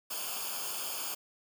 white noise with comb filter, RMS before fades -37 dBFS, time 0.1-1.15 s, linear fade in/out 10 ms, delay 0.51 ms, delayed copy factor -0.85, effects none

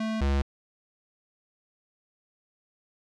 square tone pair in turn, 220 / 69.3 Hz, A3 / C#2, 0 / 0 cents, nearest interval octave + minor sixth, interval 2000 cents, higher first, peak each -28 / -23 dBFS, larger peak second, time 0-0.21 / 0.21-0.42 s, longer neither, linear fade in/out 5 ms, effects low-pass 5000 Hz 12 dB/octave

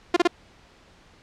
sawtooth tone bursts, 349.2 Hz, F4, in tune, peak -11 dBFS, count 3, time 0.14-0.275 s, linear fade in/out 5 ms, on 25 ms, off 30 ms, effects pink hiss -54 dBFS RMS until 1.22 s + low-pass 5000 Hz 12 dB/octave

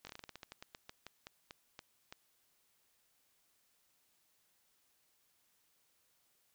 slowing click train, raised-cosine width 0.2 ms, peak -30 dBFS, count 19, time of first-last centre 0.05-2.125 s, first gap 20 ms, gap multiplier 1.18, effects white hiss -75 dBFS RMS until 6.54 s

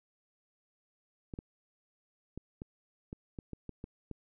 clicks, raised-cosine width 3 ms, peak -28 dBFS, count 10, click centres 1.338 / 1.389 / 2.376 / 2.619 / 3.129 / 3.388 / 3.533 / 3.693 / 3.841 / 4.113 s, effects none

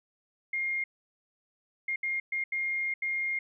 sine tone bursts at uneven times, 2127 Hz, C7, 28 cents sharp, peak -28 dBFS, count 6, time 0.53-0.84 / 1.88-1.96 / 2.03-2.2 / 2.32-2.44 / 2.52-2.94 / 3.02-3.39 s, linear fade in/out 5 ms, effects none

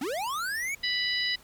square linear sweep, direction up, 233.1 to 2301 Hz, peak -30 dBFS, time 0.01-0.75 s, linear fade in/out 5 ms
harmonic tone, 987.8 Hz, B5, in tune, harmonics 2 / 3 / 4 / 5, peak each -30 / -33 / -31 / -33 dBFS, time 0.83-1.36 s, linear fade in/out 10 ms
effects pink hiss -55 dBFS RMS until 1.43 s

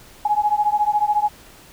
sine beating tone pair, 830.6 / 844.6 Hz, G#5 / G#5, 0 / +29 cents, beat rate 14 Hz, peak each -19 dBFS, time 0.25-1.29 s, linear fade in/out 5 ms, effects pink hiss -46 dBFS RMS until 1.72 s

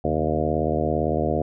harmonic tone with a mistuned harmonic, 77.78 Hz, D#2, in tune, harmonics 1 / 2 / 3 / 4 / 5 / 6 / 7 / 8 / 9, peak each -29 / -29 / -29 / -29 / -29 / -29 / -29 / -29 / -29 dBFS, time 0.04-1.42 s, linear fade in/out 5 ms, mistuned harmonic 2, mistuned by -90 cents, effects none

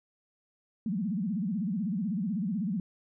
sine tone with vibrato, 199 Hz, G3, 26 cents sharp, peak -28 dBFS, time 0.86-2.8 s, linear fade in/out 2 ms, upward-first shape sine, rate 16 Hz, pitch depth 260 cents each way, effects none

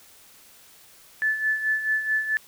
sine tone with tremolo, 1742 Hz, A6, 18 cents flat, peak -19 dBFS, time 1.22-2.37 s, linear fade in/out 0 ms, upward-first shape sine, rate 4.6 Hz, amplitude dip 65%, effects white hiss -52 dBFS RMS until 2.47 s

